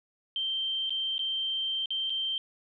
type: tone with dropouts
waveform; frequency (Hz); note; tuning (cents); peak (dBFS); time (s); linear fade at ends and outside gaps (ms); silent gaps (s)
sine; 3136; G7; 0; -28; 0.36-2.38; 1; 0.895-0.905 / 1.181-1.192 / 1.858-1.905 / 2.097-2.102
effects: none